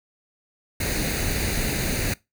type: noise with comb filter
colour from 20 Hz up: pink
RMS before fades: -25 dBFS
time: 0.8-2.14 s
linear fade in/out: 5 ms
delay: 0.46 ms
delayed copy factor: +0.65
effects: noise-tail reverb RT60 0.2 s tail -21 dB re dry